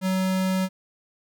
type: tone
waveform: square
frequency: 187.8 Hz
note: F#3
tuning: 26 cents sharp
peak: -22 dBFS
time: 0.01-0.69 s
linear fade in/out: 50 ms
effects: none